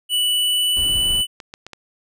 square tone with pitch glide, 2960 to 2981 Hz, F#7 to F#7, 0 to +12 cents, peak -17 dBFS, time 0.09-1.27 s, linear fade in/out 50 ms, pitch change +12 cents, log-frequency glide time 0.24-1.14 s
brown noise, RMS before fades -30 dBFS, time 0.76-1.22 s, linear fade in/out 10 ms
clicks, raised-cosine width 0.2 ms, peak -18 dBFS, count 4, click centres 1.402 / 1.539 / 1.666 / 1.733 s
effects none

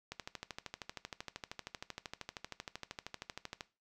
click train, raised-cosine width 0.2 ms, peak -24 dBFS, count 46, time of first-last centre 0.12-3.608 s, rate 12.9 Hz, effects noise-tail reverb RT60 0.3 s tail -17 dB re dry

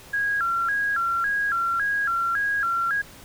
sine tone with vibrato, 1500 Hz, F#6, 23 cents sharp, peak -21 dBFS, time 0.13-3.02 s, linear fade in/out 10 ms, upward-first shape square, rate 1.8 Hz, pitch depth 160 cents each way, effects pink hiss -46 dBFS RMS until 3.24 s

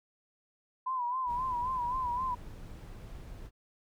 sine tone with vibrato, 1000 Hz, B5, 21 cents sharp, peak -30 dBFS, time 0.86-2.35 s, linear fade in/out 10 ms, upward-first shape sine, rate 3.8 Hz, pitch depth 80 cents each way
brown noise, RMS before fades -45 dBFS, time 1.26-3.51 s, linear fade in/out 50 ms
effects none

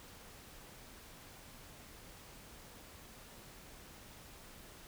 silence, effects pink hiss -55 dBFS RMS until 4.87 s

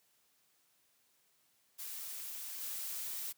blue noise with level steps, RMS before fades -44 / -41 dBFS, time 1.78-3.33 s, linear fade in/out 20 ms, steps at 2.6 s, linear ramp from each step 20 ms, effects white hiss -73 dBFS RMS until 3.37 s + high-pass 80 Hz 12 dB/octave

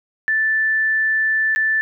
sine tone with dropouts, 1760 Hz, A6, in tune, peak -15 dBFS, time 0.28-1.81 s, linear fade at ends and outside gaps 0 ms, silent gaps 1.55-1.56 s, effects none

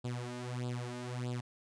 sawtooth tone with flanger, 123.1 Hz, B2, 5 cents flat, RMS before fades -39 dBFS, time 0.04-1.41 s, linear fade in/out 10 ms, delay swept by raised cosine 0.24 to 3.34 ms, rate 1.6 Hz, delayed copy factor +0.85, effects resampled to 22050 Hz

